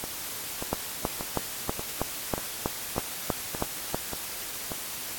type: two click trains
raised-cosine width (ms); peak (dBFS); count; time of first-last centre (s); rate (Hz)
1; -11 / -19; 11 / 9; 0.73-3.945 / 0.04-4.718; 3.11 / 1.71
effects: white hiss -36 dBFS RMS until 5.18 s + AAC 64 kbps